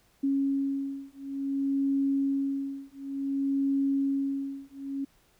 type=beating tone pair; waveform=sine; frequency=274.9 / 275.46 Hz; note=C#4 / C#4; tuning=-14 / -11 cents; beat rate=0.56 Hz; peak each=-29 dBFS; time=0.23-5.05 s; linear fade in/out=10 ms; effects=pink hiss -65 dBFS RMS until 5.39 s